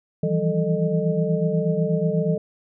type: tone cluster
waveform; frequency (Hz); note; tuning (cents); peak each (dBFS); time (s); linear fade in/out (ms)
sine; 161.1 / 169.3 / 194.4 / 439.9 / 613; E3 / E3 / G3 / A4 / D#5; -39 / +46 / -14 / 0 / -26; -25 / -23 / -28 / -25 / -28; 0.23-2.38; 5
effects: none